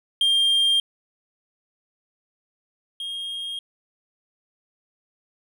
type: tone pair in turn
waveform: triangle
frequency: 3200 / 3241 Hz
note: G7 / G#7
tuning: +35 / -43 cents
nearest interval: unison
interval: 22 cents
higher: second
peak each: -15 / -27 dBFS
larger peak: first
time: 0.21-0.8 / 3-3.59 s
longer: neither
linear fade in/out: 2 ms
effects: none